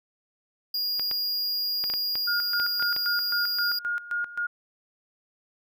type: tone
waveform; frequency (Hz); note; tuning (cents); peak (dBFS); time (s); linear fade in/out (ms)
square; 4845; D#8; -47; -26; 0.74-3.79; 5
type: clicks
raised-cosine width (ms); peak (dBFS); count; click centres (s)
0.3; -20; 9; 0.996 / 1.113 / 1.84 / 1.9 / 1.938 / 2.155 / 2.599 / 2.825 / 2.964
type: tone with tremolo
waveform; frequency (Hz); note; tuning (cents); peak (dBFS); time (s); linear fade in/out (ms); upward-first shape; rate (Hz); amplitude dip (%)
sine; 1426; F6; +36; -25; 2.27-4.47; 10; square; 3.8; 80
effects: none